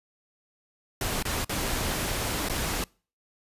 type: noise with dropouts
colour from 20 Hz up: pink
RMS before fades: -29 dBFS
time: 1.01-2.84 s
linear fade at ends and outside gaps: 2 ms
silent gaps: 1.226-1.252 / 1.446-1.494 / 2.487-2.496 s
effects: noise-tail reverb RT60 0.4 s tail -26 dB re dry + resampled to 32000 Hz